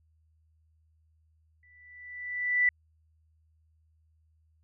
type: tone with exponential growth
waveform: sine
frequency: 1975.5 Hz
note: B6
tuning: in tune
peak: -19 dBFS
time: 1.63-2.69 s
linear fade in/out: 2 ms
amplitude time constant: 230 ms
effects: added 79 Hz sine -64 dBFS peak until 4.63 s